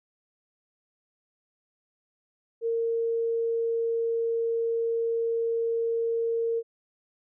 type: tone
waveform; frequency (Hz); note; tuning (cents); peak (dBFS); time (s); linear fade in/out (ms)
sine; 459.9; A#4; -23; -24; 2.61-6.63; 50
effects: none